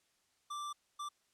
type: tone bursts at uneven times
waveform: square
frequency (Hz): 1174.7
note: D6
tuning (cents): 0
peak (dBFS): -40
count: 2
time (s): 0.5-0.73 / 0.99-1.09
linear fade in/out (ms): 10
effects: white hiss -75 dBFS RMS until 1.33 s + low-pass 9000 Hz 12 dB/octave